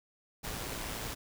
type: noise with amplitude modulation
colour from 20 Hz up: pink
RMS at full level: -37 dBFS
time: 0.43-1.15 s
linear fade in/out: 20 ms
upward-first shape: sine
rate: 110 Hz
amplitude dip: 40%
effects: none